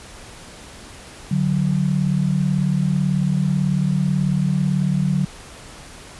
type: tone pair together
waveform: sine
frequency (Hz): 146.83 / 185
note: D3 / F#3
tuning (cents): 0 / 0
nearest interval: major third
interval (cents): 400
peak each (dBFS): -19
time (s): 1.31-5.25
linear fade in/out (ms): 5
effects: pink hiss -40 dBFS RMS until 6.19 s + resampled to 24000 Hz

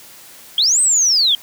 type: linear two-way sweep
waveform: sine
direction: up then down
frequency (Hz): 3136 to 8372 to 3137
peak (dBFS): -11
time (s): 0.58-1.35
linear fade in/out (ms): 2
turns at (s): 0.81
effects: white hiss -41 dBFS RMS until 1.42 s + high-pass 80 Hz 12 dB/octave

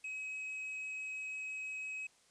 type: tone with quantisation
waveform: triangle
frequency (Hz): 2549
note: D#7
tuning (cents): +41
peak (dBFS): -38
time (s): 0.04-2.07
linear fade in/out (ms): 5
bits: 11
effects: white hiss -68 dBFS RMS until 2.3 s + resampled to 22050 Hz

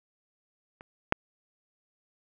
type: clicks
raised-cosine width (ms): 0.5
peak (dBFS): -30 / -6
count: 2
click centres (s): 0.809 / 1.124
effects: none

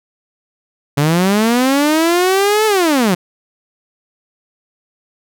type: linear two-way sweep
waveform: sawtooth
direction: up then down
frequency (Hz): 138.59 to 440 to 168.3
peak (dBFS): -7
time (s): 0.97-3.15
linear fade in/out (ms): 10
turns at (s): 2.66
effects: none

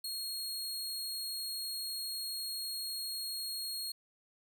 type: tone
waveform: sawtooth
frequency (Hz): 4283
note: C8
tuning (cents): +40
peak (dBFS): -34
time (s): 0.04-3.92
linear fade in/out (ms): 5
effects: none

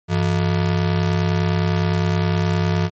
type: ring-modulated tone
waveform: square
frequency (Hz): 133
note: C3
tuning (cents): +29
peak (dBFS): -14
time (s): 0.08-2.9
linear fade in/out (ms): 50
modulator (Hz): 34.9
effects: low-pass 6000 Hz 12 dB/octave + MP3 32 kbps

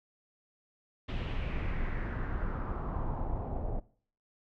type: noise with low-pass filter sweep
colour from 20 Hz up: brown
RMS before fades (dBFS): -34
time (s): 1.08-3.8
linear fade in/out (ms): 10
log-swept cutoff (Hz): 3200 to 640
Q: 2.9
effects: noise-tail reverb RT60 0.5 s tail -20 dB re dry

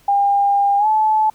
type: tone with pitch glide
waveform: sine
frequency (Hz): 803 to 865.6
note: G5 to A5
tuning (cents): +41 to -29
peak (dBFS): -12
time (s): 0.08-1.3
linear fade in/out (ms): 5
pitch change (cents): +130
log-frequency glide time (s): 0.78-0.87
effects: pink hiss -53 dBFS RMS until 1.34 s

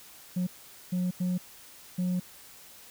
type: tone bursts at uneven times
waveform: sine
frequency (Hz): 180.8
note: F#3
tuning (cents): -40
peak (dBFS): -23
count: 4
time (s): 0.36-0.47 / 0.92-1.11 / 1.2-1.38 / 1.98-2.2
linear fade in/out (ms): 10
effects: tanh soft clip ceiling -25 dBFS + white hiss -51 dBFS RMS until 2.9 s

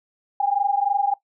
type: tone pair together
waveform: sine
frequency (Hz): 794.7 / 818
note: G5 / G#5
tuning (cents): +23 / -26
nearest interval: minor second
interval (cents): 51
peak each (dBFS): -21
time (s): 0.4-1.14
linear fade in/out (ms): 5
effects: noise-tail reverb RT60 0.1 s tail -17 dB re dry

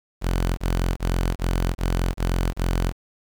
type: tone bursts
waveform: sawtooth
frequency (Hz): 43.94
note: F1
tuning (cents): +11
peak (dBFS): -16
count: 7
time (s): 0.21-2.932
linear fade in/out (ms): 50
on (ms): 370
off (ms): 22
effects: 8-bit

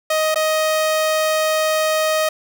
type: tone with dropouts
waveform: sawtooth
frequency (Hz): 626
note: D#5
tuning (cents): +10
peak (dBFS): -12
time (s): 0.1-2.29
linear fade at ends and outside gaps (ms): 5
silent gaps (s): 0.345-0.357
effects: none

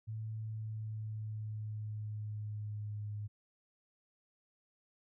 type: tone with pitch glide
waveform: sine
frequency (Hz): 109.9 to 104.51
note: A2 to G#2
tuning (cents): -2 to +11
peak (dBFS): -38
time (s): 0.07-3.28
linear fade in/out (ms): 20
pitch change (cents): -87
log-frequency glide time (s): 0.32-3.11
effects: none

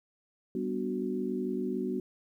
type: chord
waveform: sine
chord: G major seventh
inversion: none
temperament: equal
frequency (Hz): 196 / 246.9 / 293.7 / 370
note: G3 / B3 / D4 / F#4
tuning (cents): 0 / 0 / 0 / 0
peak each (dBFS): -36 / -34 / -39 / -34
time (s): 0.55-2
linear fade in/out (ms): 2
effects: 11-bit

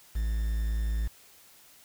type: tone with quantisation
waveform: triangle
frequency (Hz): 55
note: A1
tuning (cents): 0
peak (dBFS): -24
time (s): 0.15-1.08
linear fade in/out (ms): 10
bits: 8
effects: white hiss -56 dBFS RMS until 1.84 s

